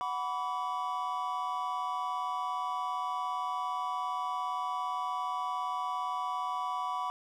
triangle chord, B minor, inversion second, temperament equal with one note detuned, 740 / 987.8 / 1145.2 Hz, F#5 / B5 / D6, 0 / 0 / -44 cents, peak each -36 / -33 / -34 dBFS, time 0.01-7.1 s, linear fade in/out 0 ms, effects none

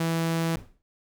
sawtooth tone, 164.81 Hz, E3, in tune, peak -20 dBFS, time 0-0.56 s, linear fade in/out 5 ms
brown noise with exponential decay, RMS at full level -35 dBFS, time 0.57-0.82 s, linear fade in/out 0 ms, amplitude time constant 54 ms
effects none

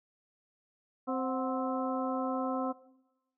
harmonic tone with a mistuned harmonic, 261.6 Hz, C4, in tune, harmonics 1 / 2 / 3 / 4 / 5, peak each -33 / -36 / -38 / -39 / -40 dBFS, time 1.07-2.73 s, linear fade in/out 20 ms, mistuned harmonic 3, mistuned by -94 cents, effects noise-tail reverb RT60 1.0 s tail -20 dB re dry

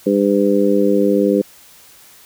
harmonic tone, 100.7 Hz, G2, 47 cents sharp, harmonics 2 / 3 / 4 / 5, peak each -17 / -17 / -17 / -17 dBFS, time 0.06-1.42 s, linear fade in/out 10 ms, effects white hiss -45 dBFS RMS until 2.25 s

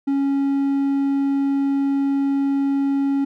triangle tone, 276.8 Hz, C#4, 2 cents flat, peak -15 dBFS, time 0.07-3.25 s, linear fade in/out 10 ms, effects none

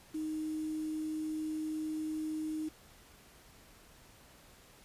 sine tone with quantisation, 311.1 Hz, D#4, in tune, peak -34 dBFS, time 0.14-2.69 s, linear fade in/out 10 ms, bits 9, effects pink hiss -59 dBFS RMS until 4.84 s + resampled to 32000 Hz

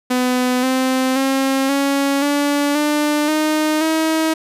sawtooth tone with pitch steps, 251.1 / 259.8 / 268.8 / 278.1 / 287.8 / 297.7 / 308.1 / 318.8 Hz, B3 / C4 / C4 / C#4 / D4 / D4 / D#4 / D#4, +29 / -12 / +47 / +6 / -35 / +24 / -17 / +42 cents, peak -11 dBFS, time 0.1-4.34 s, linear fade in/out 10 ms, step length 530 ms, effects resampled to 32000 Hz

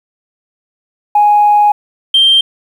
sine tone pair in turn, 831 / 3160 Hz, G#5 / G7, +1 / +13 cents, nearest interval octave + major seventh, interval 2312 cents, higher second, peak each -4 dBFS, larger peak neither, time 1.15-1.72 / 2.14-2.41 s, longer first, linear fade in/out 5 ms, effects tanh soft clip ceiling -1 dBFS + 7-bit

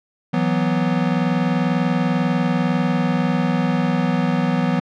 square chord, E suspended second, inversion none, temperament equal, 164.81 / 185 / 246.9 Hz, E3 / F#3 / B3, 0 / 0 / 0 cents, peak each -22 dBFS, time 0.33-4.8 s, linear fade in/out 10 ms, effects low-pass 3000 Hz 12 dB/octave

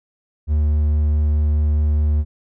triangle tone with hard clipping, 75.4 Hz, D2, 46 cents sharp, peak -15 dBFS, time 0.47-2.25 s, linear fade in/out 50 ms, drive 6 dB, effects none

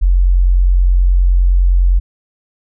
sine tone, 44.89 Hz, F1, 48 cents sharp, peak -7 dBFS, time 0.01-2 s, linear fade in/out 20 ms, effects none

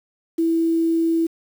sine tone with quantisation, 329.6 Hz, E4, in tune, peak -16 dBFS, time 0.38-1.27 s, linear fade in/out 10 ms, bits 7, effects none

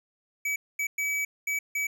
square tone bursts at uneven times, 2285 Hz, D7, 48 cents flat, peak -27 dBFS, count 5, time 0.45-0.56 / 0.79-0.87 / 0.98-1.25 / 1.47-1.59 / 1.75-1.87 s, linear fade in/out 5 ms, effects none

